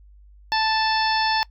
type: harmonic tone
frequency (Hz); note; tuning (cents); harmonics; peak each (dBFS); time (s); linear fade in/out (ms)
880; A5; 0; 1 / 2 / 3 / 4 / 5 / 6; -21 / -26 / -31 / -31 / -28 / -29; 0.52-1.43; 0
effects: noise-tail reverb RT60 0.1 s tail -22 dB re dry + added 50 Hz sine -46 dBFS peak until 1.5 s